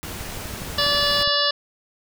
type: noise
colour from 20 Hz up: pink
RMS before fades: -33 dBFS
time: 0.03-1.23 s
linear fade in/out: 0 ms
type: click train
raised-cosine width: 5 ms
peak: -23 dBFS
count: 14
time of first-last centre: 0.21-1.276 s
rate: 12.2 Hz
type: harmonic tone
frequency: 578 Hz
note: D5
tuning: 28 cents flat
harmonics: 1 / 2 / 3 / 5 / 6 / 7 / 8 / 9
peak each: -26 / -26 / -26 / -26 / -26 / -26 / -26 / -26 dBFS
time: 0.78-1.51 s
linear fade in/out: 5 ms
effects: none